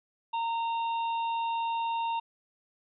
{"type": "harmonic tone", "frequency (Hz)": 921, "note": "A#5", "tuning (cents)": -21, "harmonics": [1, 3, 4], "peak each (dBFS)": [-28, -42, -45], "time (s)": [0.33, 2.2], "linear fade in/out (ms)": 10, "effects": []}